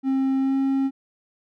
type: tone with pitch glide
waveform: triangle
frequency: 267 to 269.9 Hz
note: C4 to C#4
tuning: +35 to -46 cents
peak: -17 dBFS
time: 0.03-0.91 s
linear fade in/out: 50 ms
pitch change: +19 cents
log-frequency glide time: 0.39-0.56 s
effects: none